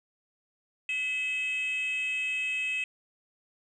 sine tone with frequency modulation, 2573 Hz, E7, 43 cents flat, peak -26 dBFS, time 0.89-2.84 s, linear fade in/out 2 ms, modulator 556 Hz, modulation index 0.45, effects tanh soft clip ceiling -26 dBFS

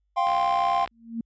triangle chord, F suspended second, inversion none, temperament just, 698.5 / 785.8 / 1047.7 Hz, F5 / G5 / C6, 0 / +4 / +2 cents, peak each -23 dBFS, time 0.16-0.86 s, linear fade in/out 20 ms
click train, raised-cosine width 0.3 ms, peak -21 dBFS, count 39, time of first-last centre 0.27-0.876 s, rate 62.7 Hz
sine tone with exponential growth, 229.6 Hz, A#3, 26 cents flat, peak -24 dBFS, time 0.91-1.21 s, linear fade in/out 5 ms, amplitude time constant 64 ms
effects added 50 Hz sine -69 dBFS peak until 1.25 s + resampled to 16000 Hz

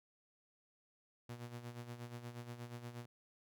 sawtooth tone with tremolo, 120 Hz, B2, 49 cents flat, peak -40 dBFS, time 1.29-3.06 s, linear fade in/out 5 ms, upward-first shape sine, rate 8.4 Hz, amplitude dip 65%, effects none

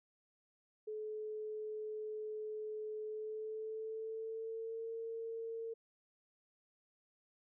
sine tone with pitch glide, 429.5 to 454.5 Hz, A4 to A#4, -42 to -44 cents, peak -40 dBFS, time 0.87-5.74 s, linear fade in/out 10 ms, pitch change +98 cents, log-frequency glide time 3.05-4.91 s, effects none

